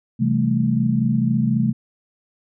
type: chord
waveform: sine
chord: A minor seventh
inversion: first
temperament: equal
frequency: 130.81 / 164.81 / 196 / 220 Hz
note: C3 / E3 / G3 / A3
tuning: 0 / 0 / 0 / 0 cents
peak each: -21 / -25 / -24 / -19 dBFS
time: 0.19-1.73 s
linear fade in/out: 20 ms
effects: none